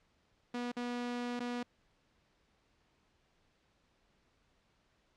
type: tone with dropouts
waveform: sawtooth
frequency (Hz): 242.9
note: B3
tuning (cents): -29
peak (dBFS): -32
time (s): 0.54-1.63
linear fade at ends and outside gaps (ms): 5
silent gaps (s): 0.718-0.766 / 1.395-1.402
effects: pink hiss -73 dBFS RMS until 5.16 s + low-pass 5000 Hz 12 dB/octave